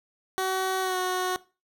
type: tone with pitch glide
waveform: 15% pulse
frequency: 377.3 to 367.6 Hz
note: F#4 to F#4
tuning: +34 to -11 cents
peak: -19 dBFS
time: 0.38-1.36 s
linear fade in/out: 0 ms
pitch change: -45 cents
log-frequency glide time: 0.81-0.97 s
effects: noise-tail reverb RT60 0.3 s tail -19 dB re dry